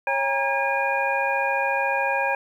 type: tone cluster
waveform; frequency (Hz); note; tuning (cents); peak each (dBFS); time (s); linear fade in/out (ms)
sine; 548 / 808 / 942 / 1631 / 2435; C#5 / G#5 / A#5 / G#6 / D#7; -20 / -48 / +18 / -32 / -38; -27; 0.07-2.35; 2
effects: 9-bit